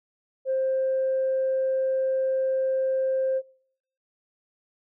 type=tone; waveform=sine; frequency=527 Hz; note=C5; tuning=12 cents sharp; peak=-21 dBFS; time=0.45-3.42 s; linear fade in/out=50 ms; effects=noise-tail reverb RT60 0.7 s tail -26 dB re dry + tanh soft clip ceiling -18 dBFS